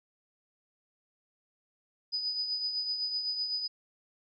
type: tone with tremolo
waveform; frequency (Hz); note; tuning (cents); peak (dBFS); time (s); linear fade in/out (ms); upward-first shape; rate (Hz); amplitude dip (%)
sine; 4978; D#8; 0; -28; 2.12-3.68; 20; triangle; 7.9; 55
effects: none